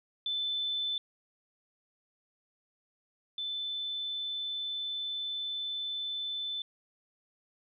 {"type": "tone pair in turn", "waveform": "sine", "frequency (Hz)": [3520, 3520], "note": ["A7", "A7"], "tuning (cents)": [0, 0], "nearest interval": "unison", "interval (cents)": 0, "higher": "neither", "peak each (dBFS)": [-30, -33], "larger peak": "first", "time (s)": [[0.26, 0.98], [3.38, 6.62]], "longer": "second", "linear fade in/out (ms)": 2, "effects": []}